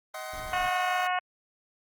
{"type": "chord", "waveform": "25% pulse", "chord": "C diminished", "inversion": "first", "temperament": "just", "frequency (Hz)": [627.9, 753.5, 1046.5], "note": ["Eb5", "Gb5", "C6"], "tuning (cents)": [16, 31, 0], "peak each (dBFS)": [-35, -36, -39], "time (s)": [0.14, 1.07], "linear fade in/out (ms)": 5}
{"type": "noise", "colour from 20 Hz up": "brown", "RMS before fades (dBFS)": -44, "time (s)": [0.33, 0.69], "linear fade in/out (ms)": 5}
{"type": "harmonic tone", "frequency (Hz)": 363.9, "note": "F#4", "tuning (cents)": -29, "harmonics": [2, 3, 4, 5, 6, 7, 8], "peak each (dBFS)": [-28, -32, -34, -36, -38, -39, -40], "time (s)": [0.53, 1.19], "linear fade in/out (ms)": 2}
{"effects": ["Opus 24 kbps"]}